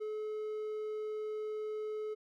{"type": "tone", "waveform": "triangle", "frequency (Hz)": 428.8, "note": "A4", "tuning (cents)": -45, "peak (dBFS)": -34, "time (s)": [0, 2.15], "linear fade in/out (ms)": 20, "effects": []}